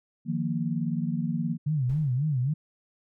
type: chord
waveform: sine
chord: Eb suspended second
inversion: none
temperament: equal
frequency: 155.56 / 174.61 / 233.1 Hz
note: Eb3 / F3 / Bb3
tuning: 0 / 0 / 0 cents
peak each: -30 dBFS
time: 0.25-1.58 s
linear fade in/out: 50 ms
type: tone with vibrato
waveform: sine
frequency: 138.8 Hz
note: C#3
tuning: 3 cents sharp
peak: -23 dBFS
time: 1.66-2.54 s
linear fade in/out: 10 ms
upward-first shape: sine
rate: 3.7 Hz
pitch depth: 210 cents each way
type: noise with exponential decay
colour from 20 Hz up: brown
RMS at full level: -41 dBFS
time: 1.89-2.4 s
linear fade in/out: 5 ms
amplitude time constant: 110 ms
effects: none